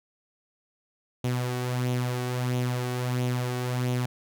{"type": "tone with flanger", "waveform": "sawtooth", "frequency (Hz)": 124.6, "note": "B2", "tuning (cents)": 16, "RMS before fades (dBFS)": -28, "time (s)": [1.24, 4.06], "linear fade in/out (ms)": 5, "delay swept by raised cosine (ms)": [0.3, 2.7], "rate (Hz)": 1.5, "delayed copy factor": 0.5, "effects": []}